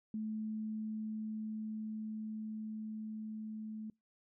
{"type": "tone with level ramp", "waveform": "sine", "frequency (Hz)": 216.9, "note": "A3", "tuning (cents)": -25, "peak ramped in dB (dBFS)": [-36, -41], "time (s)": [0.14, 3.9], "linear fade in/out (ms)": 2, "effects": ["noise-tail reverb RT60 0.2 s tail -26 dB re dry"]}